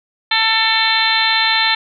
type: harmonic tone with a mistuned harmonic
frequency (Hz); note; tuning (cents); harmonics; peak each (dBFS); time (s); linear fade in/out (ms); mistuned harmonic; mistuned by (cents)
445.6; A4; +22; 2 / 3 / 4 / 5 / 6 / 7 / 8 / 9; -20 / -25 / -19 / -20 / -25 / -25 / -19 / -19; 0.31-1.75; 5; 9; +29
effects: none